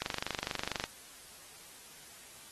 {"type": "click train", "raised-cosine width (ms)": 0.2, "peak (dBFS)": -16, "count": 21, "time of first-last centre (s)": [0.02, 0.84], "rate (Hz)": 24.4, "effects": ["white hiss -53 dBFS RMS until 2.51 s", "AAC 32 kbps"]}